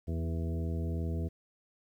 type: harmonic tone with a mistuned harmonic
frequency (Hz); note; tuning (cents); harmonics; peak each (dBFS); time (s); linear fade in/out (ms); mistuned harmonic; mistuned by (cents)
82.41; E2; 0; 1 / 2 / 3 / 4 / 5 / 6 / 8; -32 / -38 / -42 / -44 / -46 / -48 / -50; 0.07-1.29; 20; 3; -22
effects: 11-bit